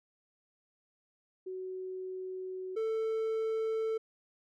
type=tone pair in turn; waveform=sine / triangle; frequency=373 / 443.6 Hz; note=F#4 / A4; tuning=+14 / +14 cents; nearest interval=minor third; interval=300 cents; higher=second; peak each=-37 / -28 dBFS; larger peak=second; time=1.46-2.76 / 2.76-3.98 s; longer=first; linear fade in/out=10 ms; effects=none